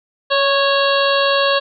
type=harmonic tone with a mistuned harmonic; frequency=552 Hz; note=C#5; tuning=7 cents flat; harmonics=1 / 2 / 3 / 5 / 6 / 7 / 8; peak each=-16 / -19 / -21 / -23 / -24 / -24 / -25 dBFS; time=0.3-1.6 s; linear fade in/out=20 ms; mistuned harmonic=1; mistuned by=+17 cents; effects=none